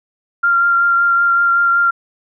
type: tone with vibrato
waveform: sine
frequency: 1387 Hz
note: F6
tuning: 12 cents flat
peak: -10 dBFS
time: 0.43-1.91 s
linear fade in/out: 10 ms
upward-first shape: triangle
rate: 5.3 Hz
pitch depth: 16 cents each way
effects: none